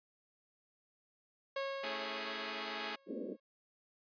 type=tone with exponential decay; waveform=sawtooth; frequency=547 Hz; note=C#5; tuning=23 cents flat; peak=-31 dBFS; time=1.56-3.4 s; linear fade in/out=5 ms; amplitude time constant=400 ms
type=chord; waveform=5% pulse; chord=A major seventh; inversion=none; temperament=equal with one note detuned; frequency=220 / 277.2 / 324.7 / 415.3 Hz; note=A3 / C#4 / E4 / G#4; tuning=0 / 0 / -26 / 0 cents; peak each=-33 / -37 / -36 / -31 dBFS; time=1.83-2.96 s; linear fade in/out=10 ms
type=band-pass noise; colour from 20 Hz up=pink; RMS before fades=-42 dBFS; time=3.06-3.37 s; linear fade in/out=50 ms; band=200 to 570 Hz; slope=96 dB/octave
effects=resampled to 11025 Hz